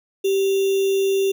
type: tone with sample-and-hold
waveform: sine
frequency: 389.4 Hz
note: G4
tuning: 12 cents flat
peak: -16 dBFS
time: 0.24-1.32 s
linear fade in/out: 10 ms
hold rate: 3150 Hz
effects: none